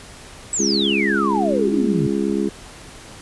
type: exponential sweep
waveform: sine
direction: down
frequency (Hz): 7990 to 130.81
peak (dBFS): -19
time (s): 0.53-2.07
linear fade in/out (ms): 2
type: harmonic tone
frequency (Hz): 68.5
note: C#2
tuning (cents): -20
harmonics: 3 / 4 / 5 / 6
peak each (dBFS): -22 / -24 / -23 / -25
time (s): 0.59-2.49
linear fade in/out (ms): 5
effects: pink hiss -40 dBFS RMS until 3.21 s + resampled to 24000 Hz